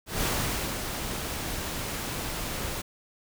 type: noise with ADSR envelope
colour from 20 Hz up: pink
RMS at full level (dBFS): -27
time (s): 0.06-2.82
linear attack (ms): 160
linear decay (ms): 570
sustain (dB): -6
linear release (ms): 11
effects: none